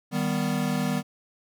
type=chord; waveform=square; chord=Eb augmented; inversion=none; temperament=equal; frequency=155.56 / 196 / 246.9 Hz; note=Eb3 / G3 / B3; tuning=0 / 0 / 0 cents; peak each=-30 / -29 / -29 dBFS; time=0.11-1.03 s; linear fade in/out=50 ms; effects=none